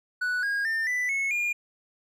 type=tone with pitch steps; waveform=triangle; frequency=1480 / 1632.7 / 1801.2 / 1987 / 2192 / 2418 Hz; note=F#6 / G#6 / A6 / B6 / C#7 / D7; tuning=0 / -30 / +40 / +10 / -20 / +50 cents; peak=-23 dBFS; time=0.21-1.53 s; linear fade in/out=10 ms; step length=220 ms; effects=none